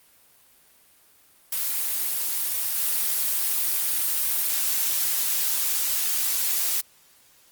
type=noise with level steps; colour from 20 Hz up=blue; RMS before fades=-26 / -24 dBFS; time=1.52-6.81 s; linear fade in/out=5 ms; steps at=2.76 s; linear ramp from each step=10 ms; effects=white hiss -57 dBFS RMS until 7.51 s + Opus 32 kbps